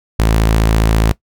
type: tone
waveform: sawtooth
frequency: 54.8 Hz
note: A1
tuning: 6 cents flat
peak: -6 dBFS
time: 0.19-1.12 s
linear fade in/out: 5 ms
effects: noise-tail reverb RT60 0.1 s tail -19 dB re dry